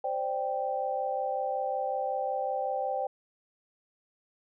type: chord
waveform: sine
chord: C suspended second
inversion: none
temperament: just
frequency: 523.3 / 588.7 / 784.9 Hz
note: C5 / D5 / G5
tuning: 0 / +4 / +2 cents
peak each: -33 / -35 / -31 dBFS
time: 0.04-3.07 s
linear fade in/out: 5 ms
effects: none